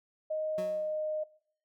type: tone with pitch glide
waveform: sine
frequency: 622.3 to 616.6 Hz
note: D#5 to D#5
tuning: 0 to -16 cents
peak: -30 dBFS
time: 0.3-1.24 s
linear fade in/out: 10 ms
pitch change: -16 cents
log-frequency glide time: 0.62-0.8 s
type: tone with exponential decay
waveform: 25% pulse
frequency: 183.9 Hz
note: F#3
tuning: 10 cents flat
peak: -33 dBFS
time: 0.58-1 s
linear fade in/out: 2 ms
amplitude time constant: 91 ms
effects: noise-tail reverb RT60 0.6 s tail -22 dB re dry